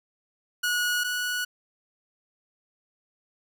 sawtooth tone pair in turn, 1457 / 1468.8 Hz, F#6 / F#6, -27 / -13 cents, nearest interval unison, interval 14 cents, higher second, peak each -20 / -23 dBFS, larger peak first, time 0.63-1.04 / 1.04-1.45 s, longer neither, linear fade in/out 10 ms, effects none

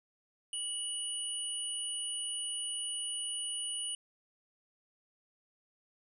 sine tone pair together, 2938 / 9480 Hz, F#7 / D9, -13 / +15 cents, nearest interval octave + minor sixth, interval 2028 cents, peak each -38 / -37 dBFS, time 0.53-3.95 s, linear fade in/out 2 ms, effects none

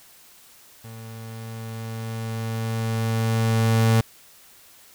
35% pulse tone with level ramp, 112.7 Hz, A2, 42 cents sharp, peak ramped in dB -36 to -13 dBFS, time 0.84-4.01 s, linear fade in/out 5 ms, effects white hiss -51 dBFS RMS until 4.94 s

